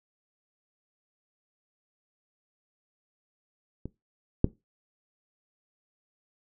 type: clicks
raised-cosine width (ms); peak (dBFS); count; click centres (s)
3; -23 / -6; 2; 3.856 / 4.444
effects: noise-tail reverb RT60 0.2 s tail -19 dB re dry